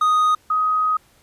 triangle / sine tone pair in turn, 1244.5 / 1256.8 Hz, D#6 / D#6, 0 / +17 cents, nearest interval unison, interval 17 cents, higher second, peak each -12 / -16 dBFS, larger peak first, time 0.01-0.35 / 0.5-0.97 s, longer second, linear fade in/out 5 ms, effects pink hiss -56 dBFS RMS until 1.22 s + resampled to 32000 Hz

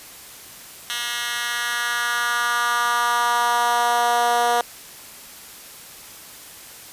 10% pulse tone with high-pass filter sweep, 239 Hz, A#3, 43 cents sharp, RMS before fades -21 dBFS, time 0.9-4.61 s, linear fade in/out 0 ms, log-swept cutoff 2400 to 610 Hz, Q 2.2, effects white hiss -41 dBFS RMS until 6.92 s + resampled to 32000 Hz

